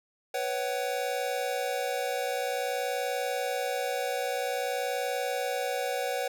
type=chord; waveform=square; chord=B suspended second; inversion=none; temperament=equal with one note detuned; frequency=493.9 / 554.4 / 753.4 Hz; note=B4 / C#5 / F#5; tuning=0 / 0 / +31 cents; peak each=-34 dBFS; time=0.34-6.28 s; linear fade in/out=5 ms; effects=none